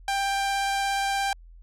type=tone with vibrato; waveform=sawtooth; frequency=790 Hz; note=G5; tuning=13 cents sharp; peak=-20 dBFS; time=0.08-1.33 s; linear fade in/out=2 ms; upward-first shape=sine; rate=17 Hz; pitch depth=8 cents each way; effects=added 42 Hz sine -45 dBFS peak until 1.62 s + low-pass 10000 Hz 12 dB/octave